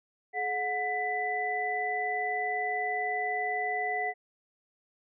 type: tone cluster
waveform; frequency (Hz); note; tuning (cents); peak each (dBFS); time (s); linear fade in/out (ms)
sine; 426.3 / 728 / 1992; G#4 / F#5 / B6; +45 / -28 / +14; -37 / -31 / -32; 0.33-4.14; 50
effects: none